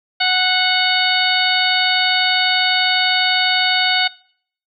harmonic tone with a mistuned harmonic, 740 Hz, F#5, in tune, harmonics 1 / 2 / 3 / 4 / 5 / 6, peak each -21 / -21 / -21 / -21 / -21 / -21 dBFS, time 0.2-4.08 s, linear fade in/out 10 ms, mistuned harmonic 3, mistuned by -22 cents, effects noise-tail reverb RT60 0.6 s tail -23 dB re dry

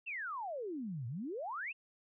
sine exponential two-way sweep, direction down then up, 2794 to 111.1 to 2794 Hz, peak -38 dBFS, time 0.06-1.73 s, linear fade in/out 20 ms, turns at 1.07 s, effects none

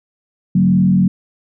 sine tone with frequency modulation, 185.5 Hz, F#3, 5 cents sharp, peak -9 dBFS, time 0.55-1.08 s, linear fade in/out 5 ms, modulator 42.1 Hz, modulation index 0.83, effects none

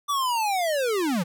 square linear sweep, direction down, 1174.7 to 155.56 Hz, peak -23 dBFS, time 0.08-1.24 s, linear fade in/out 20 ms, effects none

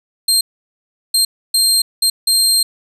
25% pulse tone bursts at uneven times, 4186 Hz, C8, in tune, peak -6 dBFS, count 5, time 0.28-0.41 / 1.14-1.25 / 1.54-1.82 / 2.02-2.1 / 2.27-2.63 s, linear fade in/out 5 ms, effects none

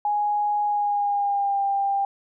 sine tone with pitch glide, 830 to 794.4 Hz, G#5 to G5, -1 to +23 cents, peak -20 dBFS, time 0.05-2.05 s, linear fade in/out 2 ms, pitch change -76 cents, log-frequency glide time 0.65-1.63 s, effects none

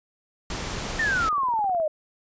pink noise, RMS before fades -31 dBFS, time 0.5-1.29 s, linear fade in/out 2 ms
click train, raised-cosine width 1 ms, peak -28 dBFS, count 18, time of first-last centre 0.91-1.8 s, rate 19.1 Hz
sine exponential sweep, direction down, 1852 to 598 Hz, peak -21 dBFS, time 0.99-1.88 s, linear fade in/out 5 ms
effects resampled to 16000 Hz

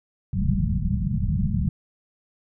white low-pass noise, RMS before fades -23 dBFS, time 0.33-1.69 s, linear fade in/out 2 ms, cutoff 210 Hz, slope 96 dB/octave, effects none

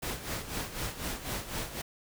pink noise with tremolo, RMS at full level -34 dBFS, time 0.02-1.82 s, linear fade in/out 10 ms, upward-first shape sine, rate 4 Hz, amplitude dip 70%, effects none

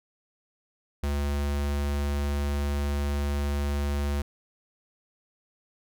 square tone, 71.7 Hz, D2, 41 cents flat, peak -26 dBFS, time 1.03-4.22 s, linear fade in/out 5 ms, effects none

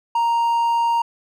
triangle tone, 932.3 Hz, A#5, in tune, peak -14 dBFS, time 0.15-1.02 s, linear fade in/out 5 ms, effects none

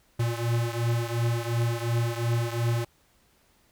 square beating tone pair, 116.54 / 119.34 Hz, A#2 / A#2, 0 / +41 cents, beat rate 2.8 Hz, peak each -27 / -30 dBFS, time 0.19-2.85 s, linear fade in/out 10 ms, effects pink hiss -64 dBFS RMS until 3.71 s

